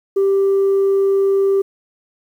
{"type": "tone", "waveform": "sine", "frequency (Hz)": 392, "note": "G4", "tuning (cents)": 0, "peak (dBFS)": -10, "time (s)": [0.16, 1.62], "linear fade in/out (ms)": 10, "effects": ["tanh soft clip ceiling -10 dBFS", "8-bit"]}